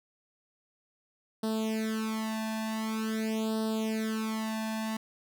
sawtooth tone with flanger, 220 Hz, A3, in tune, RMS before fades -32 dBFS, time 1.43-4.97 s, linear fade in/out 5 ms, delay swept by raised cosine 0.22 to 1.16 ms, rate 0.46 Hz, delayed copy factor +1, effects none

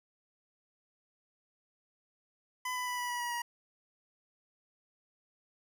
25% pulse tone with pitch steps, 1005 / 996.3 / 987.7 / 979.2 / 970.8 / 962.4 / 954.1 Hz, B5 / B5 / B5 / B5 / B5 / B5 / A#5, +30 / +15 / 0 / -15 / -30 / -45 / +40 cents, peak -30 dBFS, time 2.65-3.42 s, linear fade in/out 5 ms, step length 110 ms, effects none

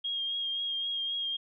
sine tone with vibrato, 3247 Hz, G#7, 40 cents flat, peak -30 dBFS, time 0.04-1.37 s, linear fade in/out 10 ms, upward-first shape triangle, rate 3.8 Hz, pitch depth 29 cents each way, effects none

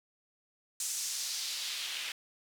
white noise with band-pass filter sweep, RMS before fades -37 dBFS, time 0.8-2.12 s, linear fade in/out 2 ms, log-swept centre 7400 to 2700 Hz, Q 1.6, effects none

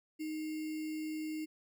sine tone with sample-and-hold, 311.1 Hz, D#4, in tune, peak -36 dBFS, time 0.19-1.46 s, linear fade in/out 20 ms, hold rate 2450 Hz, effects none

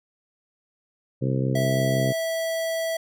harmonic tone, 65.9 Hz, C2, 13 cents sharp, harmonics 2 / 3 / 4 / 5 / 6 / 7 / 8, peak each -23 / -30 / -30 / -33 / -34 / -34 / -34 dBFS, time 1.21-2.13 s, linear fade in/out 20 ms
square tone, 655 Hz, E5, 11 cents flat, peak -25 dBFS, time 1.55-2.97 s, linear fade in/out 5 ms
effects none

